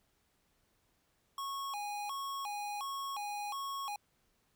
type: tone with vibrato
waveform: square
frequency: 952 Hz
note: A#5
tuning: 36 cents sharp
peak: -38 dBFS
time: 1.38-3.96 s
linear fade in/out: 2 ms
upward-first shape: square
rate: 1.4 Hz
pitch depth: 250 cents each way
effects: pink hiss -75 dBFS RMS until 4.55 s